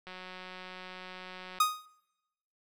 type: click train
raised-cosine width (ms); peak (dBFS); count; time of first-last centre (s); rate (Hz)
0.3; -29; 280; 0.07-1.586; 184
type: tone with exponential decay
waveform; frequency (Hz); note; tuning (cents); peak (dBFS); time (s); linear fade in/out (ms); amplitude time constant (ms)
45% pulse; 1244.5; D#6; 0; -20; 1.6-1.86; 5; 56
effects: noise-tail reverb RT60 1.0 s tail -24 dB re dry